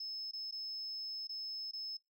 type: tone with dropouts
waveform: sine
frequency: 5210 Hz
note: E8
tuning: 21 cents flat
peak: -39 dBFS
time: 0-1.97 s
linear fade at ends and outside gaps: 5 ms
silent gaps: 0.312-0.333 / 0.511-0.523 / 1.272-1.292 / 1.712-1.733 s
effects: noise-tail reverb RT60 0.2 s tail -21 dB re dry + tanh soft clip ceiling -36 dBFS